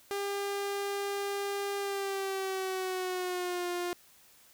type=tone with pitch glide; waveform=sawtooth; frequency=400.8 to 353 Hz; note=G4 to F4; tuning=+38 to +19 cents; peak=-28 dBFS; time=0.11-3.93 s; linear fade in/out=0 ms; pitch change=-219 cents; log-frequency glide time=1.78-3.69 s; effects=white hiss -60 dBFS RMS until 4.53 s